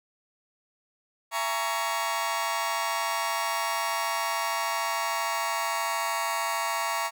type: chord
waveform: sawtooth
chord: A# half-diminished seventh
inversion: second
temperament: just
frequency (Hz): 671.3 / 839.1 / 932.3 / 1118.8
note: E5 / G#5 / A#5 / C#6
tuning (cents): +31 / +18 / 0 / +16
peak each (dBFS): -30 / -32 / -27 / -27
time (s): 1.31-7.11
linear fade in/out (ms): 50
effects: none